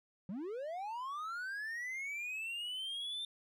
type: linear sweep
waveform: triangle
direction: up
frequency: 168.5 to 3600 Hz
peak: -37 dBFS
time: 0.29-3.25 s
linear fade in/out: 2 ms
effects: none